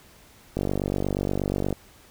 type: click train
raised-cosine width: 2 ms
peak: -12 dBFS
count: 57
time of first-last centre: 0.57-1.727 s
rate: 48.4 Hz
effects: pink hiss -53 dBFS RMS until 2.1 s